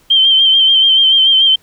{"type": "tone with vibrato", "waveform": "sine", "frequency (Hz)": 3136, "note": "G7", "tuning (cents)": 0, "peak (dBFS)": -6, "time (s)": [0.1, 1.56], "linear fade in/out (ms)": 10, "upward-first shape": "sine", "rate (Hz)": 6.9, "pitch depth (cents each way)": 39, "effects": ["pink hiss -51 dBFS RMS until 1.62 s"]}